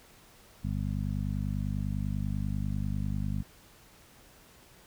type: harmonic tone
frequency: 50.1 Hz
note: G1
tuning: 38 cents sharp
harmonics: 1 / 2 / 3 / 4 / 5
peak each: -34 / -34 / -36 / -36 / -42 dBFS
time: 0.63-3.43 s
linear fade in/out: 20 ms
effects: pink hiss -57 dBFS RMS until 4.86 s